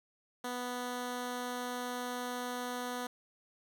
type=tone; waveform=10% pulse; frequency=246.9 Hz; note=B3; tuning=in tune; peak=-28 dBFS; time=0.44-3.07 s; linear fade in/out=5 ms; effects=none